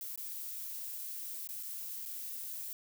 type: noise with dropouts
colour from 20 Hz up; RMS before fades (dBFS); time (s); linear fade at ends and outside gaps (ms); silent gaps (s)
violet; -42; 0.01-2.73; 1; 0.159-0.176 / 1.474-1.489 / 1.628-1.632 / 2.054-2.059
effects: none